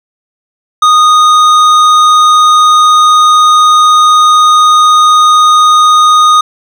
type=tone with hard clipping; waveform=triangle; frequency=1237 Hz; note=D#6; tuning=10 cents flat; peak=-4 dBFS; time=0.82-6.41 s; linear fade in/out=5 ms; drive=14 dB; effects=none